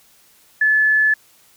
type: tone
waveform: sine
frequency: 1728 Hz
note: A6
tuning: 32 cents flat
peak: -12 dBFS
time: 0.61-1.14 s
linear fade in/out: 5 ms
effects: white hiss -53 dBFS RMS until 1.56 s